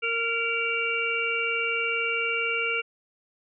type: harmonic tone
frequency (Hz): 462.2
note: A#4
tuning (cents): -15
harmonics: 1 / 3 / 5 / 6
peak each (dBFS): -32 / -31 / -28 / -29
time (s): 0.02-2.82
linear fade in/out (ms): 20
effects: none